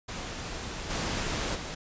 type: noise with level steps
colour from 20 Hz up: pink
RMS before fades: -37 / -31 / -37 dBFS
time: 0.08-1.75 s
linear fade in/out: 10 ms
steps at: 0.89 / 1.54 s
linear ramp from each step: 20 ms
effects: resampled to 16000 Hz